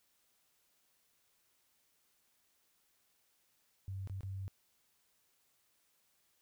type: tone with dropouts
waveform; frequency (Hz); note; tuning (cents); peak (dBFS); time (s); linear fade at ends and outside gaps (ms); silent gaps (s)
sine; 96.4; G2; -28; -39; 3.88-4.48; 0; 4.074-4.097 / 4.208-4.232
effects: white hiss -75 dBFS RMS until 6.41 s